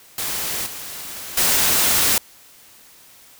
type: noise with level steps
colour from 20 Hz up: white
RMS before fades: -25 / -33 / -17 dBFS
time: 0.18-2.18 s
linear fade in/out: 2 ms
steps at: 0.66 / 1.37 s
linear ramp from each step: 5 ms
effects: white hiss -48 dBFS RMS until 3.39 s